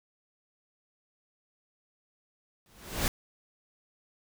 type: noise with exponential growth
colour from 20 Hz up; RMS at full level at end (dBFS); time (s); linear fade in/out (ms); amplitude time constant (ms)
pink; -25; 2.66-3.08; 1; 90
effects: none